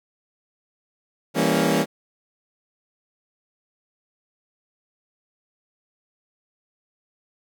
20% pulse chord, E diminished seventh, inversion none, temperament equal with one note detuned, 164.81 / 199.31 / 233.1 / 277.2 Hz, E3 / G3 / Bb3 / Db4, 0 / +29 / 0 / 0 cents, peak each -19 dBFS, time 1.34-1.86 s, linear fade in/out 50 ms, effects none

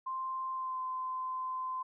sine tone with pitch glide, 1046.5 to 1031.5 Hz, C6 to C6, 0 to -25 cents, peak -34 dBFS, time 0.06-1.83 s, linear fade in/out 10 ms, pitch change -25 cents, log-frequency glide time 0.52-0.8 s, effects none

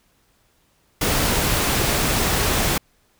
pink noise, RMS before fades -20 dBFS, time 1.01-2.78 s, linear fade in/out 5 ms, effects pink hiss -62 dBFS RMS until 3.19 s

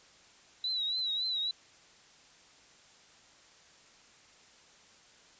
sine tone with vibrato, 3926 Hz, B7, 11 cents flat, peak -30 dBFS, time 0.64-1.51 s, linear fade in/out 2 ms, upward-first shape triangle, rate 3.6 Hz, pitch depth 83 cents each way, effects white hiss -59 dBFS RMS until 5.39 s + resampled to 16000 Hz

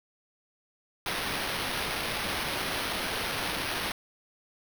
violet noise with sample-and-hold, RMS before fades -32 dBFS, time 1.06-3.92 s, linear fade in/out 2 ms, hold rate 7350 Hz, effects none

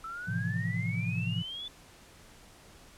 sine exponential sweep, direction up, 1306 to 3511 Hz, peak -37 dBFS, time 0.04-1.68 s, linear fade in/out 2 ms
sine chord, F major seventh, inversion first, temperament equal, 110 / 130.81 / 164.81 / 174.61 Hz, A2 / C3 / E3 / F3, 0 / 0 / 0 / 0 cents, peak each -33 / -36 / -37 / -35 dBFS, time 0.27-1.43 s, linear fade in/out 20 ms
effects pink hiss -55 dBFS RMS until 2.97 s + low-pass 11000 Hz 12 dB/octave

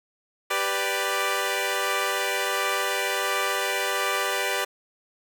10% pulse chord, G major, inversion none, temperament equal, 392 / 493.9 / 587.3 Hz, G4 / B4 / D5, 0 / 0 / 0 cents, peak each -20 dBFS, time 0.5-4.65 s, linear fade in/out 10 ms, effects none

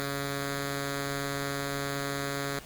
5% pulse tone with notch filter, 140 Hz, C#3, 18 cents sharp, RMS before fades -33 dBFS, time 0-2.59 s, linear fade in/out 0 ms, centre 890 Hz, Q 1.8, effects pink hiss -48 dBFS RMS until 2.65 s + Opus 24 kbps

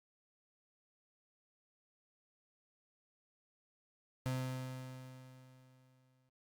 35% pulse tone with exponential decay, 129.1 Hz, C3, 23 cents flat, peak -32 dBFS, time 4.26-6.29 s, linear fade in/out 0 ms, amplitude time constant 440 ms, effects Opus 48 kbps

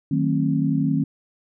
sine chord, D# diminished seventh, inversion none, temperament just, 155.56 / 186.68 / 224 / 268.8 Hz, D#3 / F#3 / A3 / C4, 0 / +16 / +31 / +47 cents, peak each -22 / -27 / -26 / -22 dBFS, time 0.11-1.04 s, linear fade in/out 5 ms, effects none

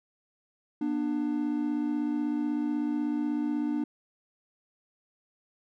triangle tone pair together, 241.2 / 297.4 Hz, B3 / D4, -41 / +22 cents, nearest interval major third, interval 363 cents, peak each -30 / -26 dBFS, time 0.81-3.84 s, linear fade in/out 5 ms, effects none

